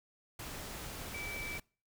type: tone in noise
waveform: sine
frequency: 2312 Hz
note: D7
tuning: 28 cents flat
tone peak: -40 dBFS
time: 1.14-1.58 s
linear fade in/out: 5 ms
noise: pink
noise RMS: -44 dBFS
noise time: 0.39-1.6 s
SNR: +1 dB
effects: noise-tail reverb RT60 0.4 s tail -26 dB re dry